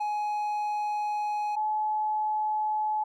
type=tone pair in turn; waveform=triangle / sine; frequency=838 / 855.6 Hz; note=G#5 / A5; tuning=+15 / -49 cents; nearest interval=unison; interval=36 cents; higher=second; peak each=-25 / -25 dBFS; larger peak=neither; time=0-1.56 / 1.56-3.04 s; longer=first; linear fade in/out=10 ms; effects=none